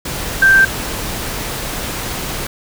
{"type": "tone in noise", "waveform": "sine", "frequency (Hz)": 1568, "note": "G6", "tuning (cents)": 0, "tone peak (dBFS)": -6, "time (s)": [0.42, 0.65], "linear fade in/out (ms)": 5, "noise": "pink", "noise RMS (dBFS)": -23, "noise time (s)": [0.05, 2.47], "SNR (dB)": 14, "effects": []}